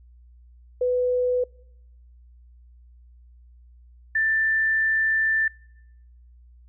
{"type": "tone pair in turn", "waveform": "sine", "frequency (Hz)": [497.6, 1773.2], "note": ["B4", "A6"], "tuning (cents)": [13, 13], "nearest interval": "octave + minor seventh", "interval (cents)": 2200, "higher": "second", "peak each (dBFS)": [-19, -19], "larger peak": "neither", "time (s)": [[0.81, 1.44], [4.15, 5.48]], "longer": "second", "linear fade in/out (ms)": 5, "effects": ["noise-tail reverb RT60 0.9 s tail -26 dB re dry", "added 60 Hz sine -48 dBFS peak until 6.68 s"]}